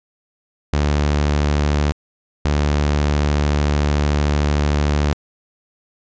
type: tone pair in turn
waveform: sawtooth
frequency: 73.42 / 73.42 Hz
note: D2 / D2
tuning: 0 / 0 cents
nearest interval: unison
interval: 0 cents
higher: neither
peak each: -11 dBFS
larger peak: neither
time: 0.73-1.92 / 2.45-5.13 s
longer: second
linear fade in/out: 0 ms
effects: resampled to 16000 Hz